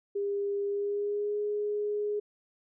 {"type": "tone with pitch glide", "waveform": "sine", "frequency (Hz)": [402.8, 416], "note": ["G4", "G#4"], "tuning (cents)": [47, 3], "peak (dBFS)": -28, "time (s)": [0.15, 2.2], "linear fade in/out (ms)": 10, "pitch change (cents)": 56, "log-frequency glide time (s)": [0.66, 1.38], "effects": []}